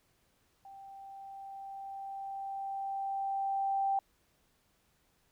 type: tone with level ramp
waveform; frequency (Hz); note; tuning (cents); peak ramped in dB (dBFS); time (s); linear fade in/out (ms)
sine; 784; G5; 0; -48 to -27; 0.65-3.99; 2
effects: pink hiss -72 dBFS RMS until 5.31 s